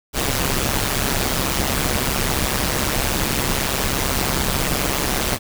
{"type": "noise with amplitude modulation", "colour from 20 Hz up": "pink", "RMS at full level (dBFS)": -17, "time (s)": [0.13, 5.39], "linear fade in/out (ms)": 50, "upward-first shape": "sine", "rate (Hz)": 136, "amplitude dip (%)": 85, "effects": []}